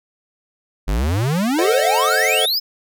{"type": "exponential sweep", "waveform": "square", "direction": "up", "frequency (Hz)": [44.55, 5320], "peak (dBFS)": -17, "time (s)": [0.87, 2.6], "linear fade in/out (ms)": 20}
{"type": "chord", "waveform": "square", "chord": "A diminished seventh", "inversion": "none", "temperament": "equal with one note detuned", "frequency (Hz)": [440, 526.3, 622.3, 740], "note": ["A4", "C5", "Eb5", "Gb5"], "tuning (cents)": [0, 10, 0, 0], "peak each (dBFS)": -24, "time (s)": [1.58, 2.46], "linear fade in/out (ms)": 10}
{"effects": []}